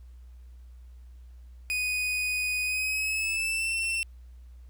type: tone with pitch glide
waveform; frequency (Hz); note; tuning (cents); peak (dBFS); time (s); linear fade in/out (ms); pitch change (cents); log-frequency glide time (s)
40% pulse; 2487 to 2696; D#7 to E7; -1 to +38; -26; 1.7-4.03; 0; +139; 2.63-3.75
effects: added 61 Hz sine -45 dBFS peak until 4.69 s + pink hiss -70 dBFS RMS until 4.69 s